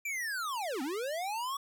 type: linear two-way sweep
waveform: square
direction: down then up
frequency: 2386 to 246.9 to 1140 Hz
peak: -34 dBFS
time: 0.05-1.57 s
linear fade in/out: 5 ms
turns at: 0.82 s
effects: none